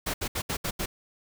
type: noise bursts at uneven times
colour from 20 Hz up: pink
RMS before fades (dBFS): -30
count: 6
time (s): 0.06-0.14 / 0.21-0.28 / 0.35-0.42 / 0.49-0.57 / 0.64-0.71 / 0.79-0.86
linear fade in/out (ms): 10
effects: none